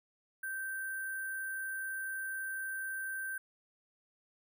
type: tone with sample-and-hold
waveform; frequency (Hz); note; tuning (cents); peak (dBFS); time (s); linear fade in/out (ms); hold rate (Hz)
sine; 1559; G6; -10; -36; 0.43-3.38; 5; 11025
effects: none